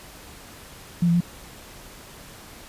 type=tone with pitch steps; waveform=sine; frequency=173.6 / 169.9 / 174.3 Hz; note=F3 / F3 / F3; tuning=-10 / -47 / -3 cents; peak=-16 dBFS; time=1.02-1.206 s; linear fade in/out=5 ms; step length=62 ms; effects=pink hiss -44 dBFS RMS until 2.68 s + resampled to 32000 Hz